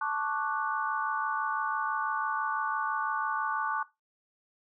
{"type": "chord", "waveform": "sine", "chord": "D major seventh", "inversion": "second", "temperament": "equal", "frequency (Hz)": [880, 1108.7, 1174.7, 1480], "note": ["A5", "C#6", "D6", "F#6"], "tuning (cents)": [0, 0, 0, 0], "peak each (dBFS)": -34, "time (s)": [0.01, 3.83], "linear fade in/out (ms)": 5, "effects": ["noise-tail reverb RT60 0.2 s tail -17 dB re dry"]}